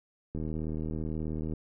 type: click train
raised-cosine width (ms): 3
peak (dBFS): -23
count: 94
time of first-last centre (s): 0.35-1.536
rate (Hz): 78.4
effects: none